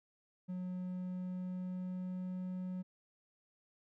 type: tone with pitch glide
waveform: triangle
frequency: 182.1 to 183.58 Hz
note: F#3 to F#3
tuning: -27 to -13 cents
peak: -36 dBFS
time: 0.48-2.83 s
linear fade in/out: 20 ms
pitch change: +14 cents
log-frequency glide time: 0.75-2.46 s
effects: none